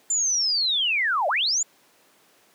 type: linear two-way sweep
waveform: sine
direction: down then up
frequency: 7230 to 554 to 7230 Hz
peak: -20 dBFS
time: 0.1-1.63 s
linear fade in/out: 5 ms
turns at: 1.28 s
effects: pink hiss -58 dBFS RMS until 2.54 s + high-pass 300 Hz 12 dB/octave